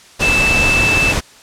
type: tone in noise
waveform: sine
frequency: 2637 Hz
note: E7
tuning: in tune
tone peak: -12 dBFS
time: 0.21-1.13 s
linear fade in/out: 20 ms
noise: pink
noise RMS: -17 dBFS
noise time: 0.19-1.21 s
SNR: +2 dB
effects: white hiss -43 dBFS RMS until 1.42 s + low-pass 8000 Hz 12 dB/octave